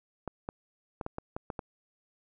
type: clicks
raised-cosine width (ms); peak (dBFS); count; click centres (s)
1; -21; 8; 0.277 / 0.489 / 1.012 / 1.064 / 1.184 / 1.365 / 1.502 / 1.592
effects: none